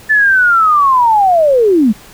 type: linear sweep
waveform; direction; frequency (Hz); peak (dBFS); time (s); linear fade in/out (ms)
sine; down; 1760 to 196; -6; 0.09-1.93; 20
effects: pink hiss -38 dBFS RMS until 2.13 s